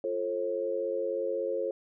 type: chord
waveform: sine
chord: F major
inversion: none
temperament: equal with one note detuned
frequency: 349.2 / 440 / 536.4 Hz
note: F4 / A4 / C5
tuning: 0 / 0 / +43 cents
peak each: -36 / -33 / -31 dBFS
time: 0.04-1.71 s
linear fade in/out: 2 ms
effects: none